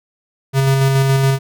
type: tone with tremolo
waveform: square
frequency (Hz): 135.3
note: C#3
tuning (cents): -42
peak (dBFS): -11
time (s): 0.53-1.39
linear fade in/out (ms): 50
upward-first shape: square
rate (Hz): 7.1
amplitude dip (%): 25
effects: none